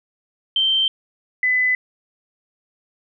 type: tone pair in turn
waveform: sine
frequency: 3126 / 2007 Hz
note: G7 / B6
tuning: -6 / +27 cents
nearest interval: minor sixth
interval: 767 cents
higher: first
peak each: -15 dBFS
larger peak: neither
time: 0.56-0.88 / 1.43-1.75 s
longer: neither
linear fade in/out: 2 ms
effects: none